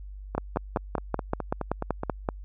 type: two click trains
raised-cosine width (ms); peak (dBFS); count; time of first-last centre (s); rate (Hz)
1; -15 / -11; 9 / 11; 0.35-2.034 / 0.38-2.288; 4.75 / 5.24
effects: added 49 Hz sine -38 dBFS peak until 2.44 s